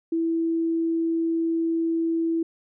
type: tone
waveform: sine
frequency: 329.6 Hz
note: E4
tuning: in tune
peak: -21 dBFS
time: 0.12-2.43 s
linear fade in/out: 5 ms
effects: none